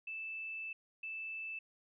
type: tone bursts at uneven times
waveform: sine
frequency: 2637 Hz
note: E7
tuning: in tune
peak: -40 dBFS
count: 2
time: 0.07-0.73 / 1.03-1.59 s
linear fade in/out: 5 ms
effects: none